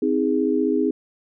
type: tone cluster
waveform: sine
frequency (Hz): 261.3 / 316.7 / 412.1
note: C4 / D#4 / G#4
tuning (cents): -2 / +31 / -13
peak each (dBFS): -22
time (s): 0.02-0.91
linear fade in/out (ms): 5
effects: none